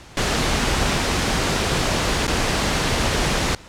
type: noise with dropouts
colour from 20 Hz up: pink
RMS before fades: -20 dBFS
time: 0.17-3.55 s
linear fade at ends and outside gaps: 2 ms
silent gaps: 2.269-2.278 s
effects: pink hiss -43 dBFS RMS until 3.68 s + low-pass 7000 Hz 12 dB/octave